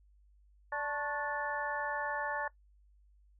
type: harmonic tone with a mistuned harmonic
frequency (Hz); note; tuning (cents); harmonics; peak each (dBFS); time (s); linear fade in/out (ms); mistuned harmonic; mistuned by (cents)
292.3; D4; -8; 2 / 3 / 4 / 5 / 6; -40 / -38 / -42 / -43 / -38; 0.72-2.48; 5; 4; -100
effects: noise-tail reverb RT60 0.1 s tail -19 dB re dry + added 50 Hz sine -61 dBFS peak until 3.39 s